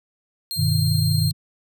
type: tone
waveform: sawtooth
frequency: 4196 Hz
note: C8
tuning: 4 cents sharp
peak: -23 dBFS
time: 0.51-1.31 s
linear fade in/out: 0 ms
type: chord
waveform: sine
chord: G augmented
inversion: none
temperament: equal with one note detuned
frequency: 98 / 123.47 / 153.87 Hz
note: G2 / B2 / D#3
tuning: 0 / 0 / -19 cents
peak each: -22 / -23 / -20 dBFS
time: 0.56-1.33 s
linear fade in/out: 50 ms
effects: none